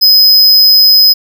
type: tone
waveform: square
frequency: 5050 Hz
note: D#8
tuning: 25 cents sharp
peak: -3 dBFS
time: 0.01-1.14 s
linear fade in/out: 20 ms
effects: none